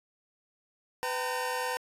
25% pulse tone cluster, 502 / 774 / 914 Hz, B4 / G5 / A#5, +28 / -22 / -34 cents, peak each -30 / -35 / -30 dBFS, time 1.03-1.77 s, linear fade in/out 0 ms, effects resampled to 32000 Hz

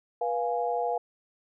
sine chord, F diminished, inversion second, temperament equal with one note detuned, 486.2 / 698.5 / 830.6 Hz, Cb5 / F5 / Ab5, -27 / 0 / 0 cents, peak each -30 / -29 / -32 dBFS, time 0.21-0.98 s, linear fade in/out 5 ms, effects none

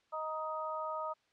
harmonic tone, 312.9 Hz, D#4, 10 cents sharp, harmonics 2 / 3 / 4, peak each -40 / -41 / -39 dBFS, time 0.12-1.14 s, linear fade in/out 20 ms, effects white hiss -73 dBFS RMS until 1.32 s + low-pass 4000 Hz 12 dB/octave

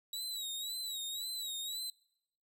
sawtooth tone with vibrato, 3868 Hz, B7, 37 cents flat, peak -35 dBFS, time 0.13-1.9 s, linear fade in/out 2 ms, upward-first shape sine, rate 1.9 Hz, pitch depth 86 cents each way, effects noise-tail reverb RT60 0.8 s tail -25 dB re dry

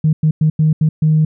sine tone bursts at uneven times, 155.56 Hz, D#3, in tune, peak -8 dBFS, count 6, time 0.04-0.13 / 0.23-0.31 / 0.41-0.5 / 0.59-0.73 / 0.81-0.89 / 1.02-1.25 s, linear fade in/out 5 ms, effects tanh soft clip ceiling -4 dBFS

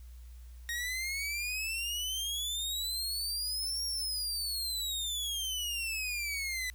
sawtooth exponential two-way sweep, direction up then down, 1864.7 to 5600 to 1983 Hz, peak -30 dBFS, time 0.69-6.7 s, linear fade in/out 0 ms, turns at 3.84 s, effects added 60 Hz sine -46 dBFS peak until 6.74 s + white hiss -65 dBFS RMS until 6.74 s

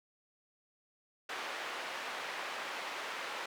white band-pass noise, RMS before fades -41 dBFS, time 1.29-3.46 s, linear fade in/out 5 ms, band 480 to 2200 Hz, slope 12 dB/octave, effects none

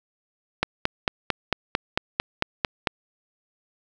click train, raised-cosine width 0.3 ms, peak -4 dBFS, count 11, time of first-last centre 0.63-2.872 s, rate 4.46 Hz, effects none

